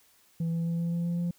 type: tone with pitch steps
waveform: sine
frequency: 165.7 / 166.95 / 168.21 / 169.48 / 170.75 / 172.04 / 173.34 Hz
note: E3 / E3 / E3 / E3 / F3 / F3 / F3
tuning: +9 / +22 / +35 / +48 / -39 / -26 / -13 cents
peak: -24 dBFS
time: 0.4-1.31 s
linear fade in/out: 5 ms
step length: 130 ms
effects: tanh soft clip ceiling -26 dBFS + white hiss -63 dBFS RMS until 1.38 s